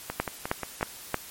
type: two click trains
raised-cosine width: 0.5 ms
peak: -9 / -15 dBFS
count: 4 / 5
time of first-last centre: 0.2-1.143 / 0.1-0.81 s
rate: 3.18 / 5.63 Hz
effects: white hiss -44 dBFS RMS until 1.3 s + MP3 64 kbps